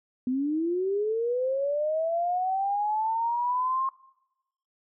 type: linear sweep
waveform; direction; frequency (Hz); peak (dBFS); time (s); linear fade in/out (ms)
sine; up; 246.9 to 1073; -24; 0.27-3.89; 2
effects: noise-tail reverb RT60 0.9 s tail -22 dB re dry